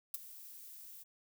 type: noise with ADSR envelope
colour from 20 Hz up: violet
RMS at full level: -35 dBFS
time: 0.14-1.04 s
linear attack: 4 ms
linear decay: 18 ms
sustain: -17 dB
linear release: 20 ms
effects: none

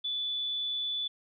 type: tone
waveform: sine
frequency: 3471 Hz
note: A7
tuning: 24 cents flat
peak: -30 dBFS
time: 0.04-1.08 s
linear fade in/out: 10 ms
effects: none

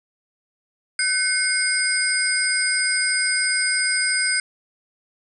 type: tone cluster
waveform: sine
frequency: 1520 / 2153 / 4947 / 8570 Hz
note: F#6 / C7 / D#8 / C9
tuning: +46 / +49 / -11 / +40 cents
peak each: -24 dBFS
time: 0.99-4.4 s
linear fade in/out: 2 ms
effects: none

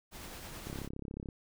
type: noise with tremolo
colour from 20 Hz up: pink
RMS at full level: -45 dBFS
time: 0.11-0.89 s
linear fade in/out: 50 ms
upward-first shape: triangle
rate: 9.4 Hz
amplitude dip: 30%
type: click train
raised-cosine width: 3 ms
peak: -28 dBFS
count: 22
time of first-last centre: 0.67-1.288 s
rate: 34 Hz
effects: none

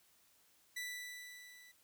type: tone with level ramp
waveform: sawtooth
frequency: 1975.5 Hz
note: B6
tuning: in tune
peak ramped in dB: -36 to -55 dBFS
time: 0.76-1.72 s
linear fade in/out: 10 ms
effects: white hiss -70 dBFS RMS until 1.83 s

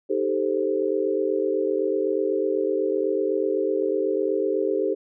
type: chord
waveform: sine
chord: A half-diminished seventh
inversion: second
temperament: equal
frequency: 311.1 / 392 / 440 / 523.3 Hz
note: Eb4 / G4 / A4 / C5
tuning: 0 / 0 / 0 / 0 cents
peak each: -29 / -24 / -26 / -28 dBFS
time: 0.09-4.95 s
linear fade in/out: 20 ms
effects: none

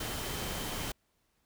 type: tone in noise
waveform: sine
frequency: 3100 Hz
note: G7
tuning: 20 cents flat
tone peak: -47 dBFS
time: 0-0.92 s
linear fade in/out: 5 ms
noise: pink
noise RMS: -37 dBFS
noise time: 0-0.92 s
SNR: -13 dB
effects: pink hiss -75 dBFS RMS until 1.45 s

